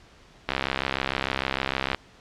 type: click train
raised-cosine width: 0.3 ms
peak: -8 dBFS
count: 98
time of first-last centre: 0.49-1.946 s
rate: 66.6 Hz
effects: pink hiss -53 dBFS RMS until 2.2 s + low-pass 5000 Hz 12 dB/octave